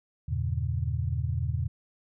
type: chord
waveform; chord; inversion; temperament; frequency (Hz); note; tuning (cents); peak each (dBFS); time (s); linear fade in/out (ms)
sine; E diminished seventh; none; just; 82.41 / 98.89 / 118.67 / 142.4; E2 / G2 / Bb2 / Db3; 0 / +16 / +31 / +47; -30 / -34 / -31 / -34; 0.28-1.68; 10
effects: none